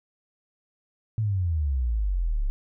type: exponential sweep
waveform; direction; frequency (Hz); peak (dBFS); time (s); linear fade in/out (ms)
sine; down; 113.4 to 32.9; -22; 1.18-2.5; 0
effects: none